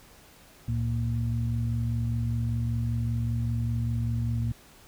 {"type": "tone cluster", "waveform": "sine", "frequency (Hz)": [69.7, 114.8, 233.3], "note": ["C#2", "A#2", "A#3"], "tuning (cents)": [10, -26, 2], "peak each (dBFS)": [-33, -26, -35], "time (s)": [0.68, 4.52], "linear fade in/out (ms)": 5, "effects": ["pink hiss -54 dBFS RMS until 4.87 s"]}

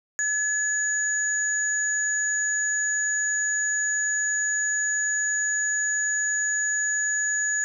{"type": "tone pair together", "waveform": "sine", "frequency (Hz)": [1701, 6814], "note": ["G#6", "G#8"], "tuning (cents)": [41, 44], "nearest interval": "2 octaves", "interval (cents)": 2403, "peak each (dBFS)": -25, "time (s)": [0.19, 7.64], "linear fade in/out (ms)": 0, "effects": []}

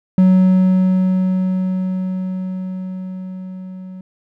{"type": "tone with level ramp", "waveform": "triangle", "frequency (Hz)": 186, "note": "F#3", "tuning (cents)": 9, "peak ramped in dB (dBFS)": [-5, -28], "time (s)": [0.18, 4.01], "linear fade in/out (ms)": 2, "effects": []}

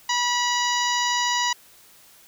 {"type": "harmonic tone", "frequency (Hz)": 973, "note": "B5", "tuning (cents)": -26, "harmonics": [1, 2, 3, 4, 5, 6, 7], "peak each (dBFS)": [-24, -27, -29, -30, -31, -32, -32], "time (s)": [0.09, 1.53], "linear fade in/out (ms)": 5, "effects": ["white hiss -52 dBFS RMS until 2.27 s"]}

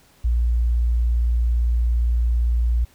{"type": "tone", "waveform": "sine", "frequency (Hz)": 58.8, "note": "A#1", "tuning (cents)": 16, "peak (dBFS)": -16, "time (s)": [0.24, 2.85], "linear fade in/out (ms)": 10, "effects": ["pink hiss -55 dBFS RMS until 2.94 s"]}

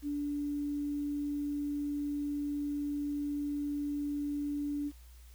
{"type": "tone with quantisation", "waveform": "sine", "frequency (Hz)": 290, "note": "D4", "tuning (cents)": -22, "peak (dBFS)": -32, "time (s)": [0.02, 4.92], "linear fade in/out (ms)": 50, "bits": 10, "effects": ["added 60 Hz sine -51 dBFS peak until 5.34 s", "white hiss -63 dBFS RMS until 5.34 s"]}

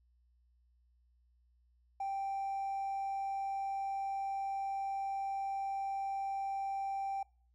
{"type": "tone with hard clipping", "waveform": "triangle", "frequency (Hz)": 784, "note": "G5", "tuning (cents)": 0, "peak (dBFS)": -34, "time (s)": [2, 7.23], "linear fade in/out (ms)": 5, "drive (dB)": 2, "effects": ["noise-tail reverb RT60 0.4 s tail -23 dB re dry", "added 60 Hz sine -67 dBFS peak until 7.54 s"]}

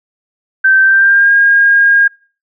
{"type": "tone with pitch glide", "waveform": "sine", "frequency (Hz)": [1553, 1622.7], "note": ["G6", "G#6"], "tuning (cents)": [-17, -41], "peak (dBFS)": -5, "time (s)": [0.64, 2.08], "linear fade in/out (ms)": 10, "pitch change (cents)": 76, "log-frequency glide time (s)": [0.81, 1.32], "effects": ["noise-tail reverb RT60 0.4 s tail -26 dB re dry"]}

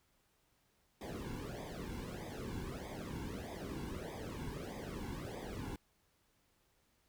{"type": "noise with flanger", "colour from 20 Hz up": "brown", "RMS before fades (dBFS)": -44, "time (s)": [1.01, 5.76], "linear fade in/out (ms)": 2, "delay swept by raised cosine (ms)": [0.7, 1.64], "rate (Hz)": 1.6, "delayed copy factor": -0.95, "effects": ["pink hiss -75 dBFS RMS until 7.08 s"]}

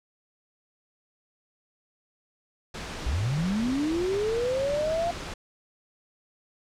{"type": "noise", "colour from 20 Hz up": "pink", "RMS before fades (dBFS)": -36, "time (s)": [2.74, 5.34], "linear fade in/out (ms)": 5}
{"type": "linear sweep", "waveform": "sine", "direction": "up", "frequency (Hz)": [54.3, 698.5], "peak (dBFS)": -24, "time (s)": [3.06, 5.11], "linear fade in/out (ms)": 5}
{"effects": ["low-pass 6000 Hz 12 dB/octave"]}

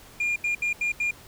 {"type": "tone bursts at uneven times", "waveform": "sine", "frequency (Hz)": 2411, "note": "D7", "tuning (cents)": 45, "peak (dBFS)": -20, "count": 5, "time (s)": [[0.2, 0.36], [0.44, 0.55], [0.62, 0.73], [0.81, 0.92], [1, 1.11]], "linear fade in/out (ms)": 5, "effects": ["tanh soft clip ceiling -22 dBFS", "pink hiss -49 dBFS RMS until 1.27 s"]}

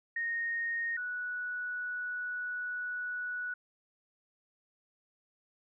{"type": "tone pair in turn", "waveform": "sine", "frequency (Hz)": [1856, 1473.1], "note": ["A#6", "F#6"], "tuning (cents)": [-8, -8], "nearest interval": "major third", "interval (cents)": 400, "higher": "first", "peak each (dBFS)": [-31, -34], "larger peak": "first", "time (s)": [[0.16, 0.97], [0.97, 3.54]], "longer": "second", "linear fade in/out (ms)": 5, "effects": []}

